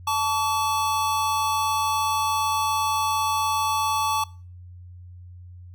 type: tone pair together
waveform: square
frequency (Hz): 876 / 1138.7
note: A5 / C#6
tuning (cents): -8 / +46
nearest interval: perfect fourth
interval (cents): 454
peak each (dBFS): -25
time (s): 0.07-4.24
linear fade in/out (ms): 5
effects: noise-tail reverb RT60 0.4 s tail -22 dB re dry + added 89 Hz sine -40 dBFS peak until 5.74 s